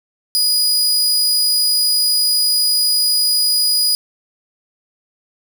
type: tone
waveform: sawtooth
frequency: 4924 Hz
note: D#8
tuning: 19 cents flat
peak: -10 dBFS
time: 0.35-3.95 s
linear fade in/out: 0 ms
effects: none